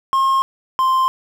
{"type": "tone pair in turn", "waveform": "triangle", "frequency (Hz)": [1072, 1046.3], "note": ["C6", "C6"], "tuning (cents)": [42, 0], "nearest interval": "unison", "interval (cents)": 42, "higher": "first", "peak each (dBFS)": [-11, -11], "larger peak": "neither", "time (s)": [[0.13, 0.42], [0.79, 1.08]], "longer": "neither", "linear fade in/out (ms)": 0, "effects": ["7-bit"]}